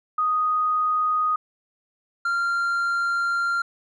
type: tone pair in turn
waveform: sine / triangle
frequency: 1244.5 / 1386.6 Hz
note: D#6 / F6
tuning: 0 / -13 cents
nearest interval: major second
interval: 187 cents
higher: second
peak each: -19 dBFS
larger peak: neither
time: 0.18-1.36 / 2.25-3.62 s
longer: second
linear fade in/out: 5 ms
effects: resampled to 22050 Hz